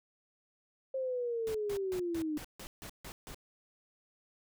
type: linear sweep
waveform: sine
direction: down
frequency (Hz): 534 to 296.1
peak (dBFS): -32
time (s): 0.94-2.38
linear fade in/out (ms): 5
type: noise bursts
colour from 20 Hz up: pink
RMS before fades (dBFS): -46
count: 9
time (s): 1.47-3.345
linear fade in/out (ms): 0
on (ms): 75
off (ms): 150
effects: none